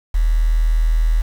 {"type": "tone with quantisation", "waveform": "sine", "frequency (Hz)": 40.12, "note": "E1", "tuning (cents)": -46, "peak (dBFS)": -12, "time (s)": [0.14, 1.22], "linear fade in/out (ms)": 10, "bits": 6, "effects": []}